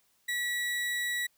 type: tone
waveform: 35% pulse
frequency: 1938 Hz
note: B6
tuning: 33 cents flat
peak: -28 dBFS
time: 0.28-1.27 s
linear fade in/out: 10 ms
effects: white hiss -70 dBFS RMS until 1.37 s